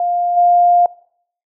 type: tone with level steps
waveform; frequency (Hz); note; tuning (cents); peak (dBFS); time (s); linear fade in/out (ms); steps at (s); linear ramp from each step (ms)
sine; 703; F5; +11; -14 / -8; 0-0.86; 2; 0.36; 20
effects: noise-tail reverb RT60 0.6 s tail -22 dB re dry